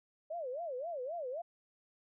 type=tone with vibrato; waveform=sine; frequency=587.3 Hz; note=D5; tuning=in tune; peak=-37 dBFS; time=0.3-1.42 s; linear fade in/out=10 ms; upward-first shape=sine; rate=3.8 Hz; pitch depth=300 cents each way; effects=none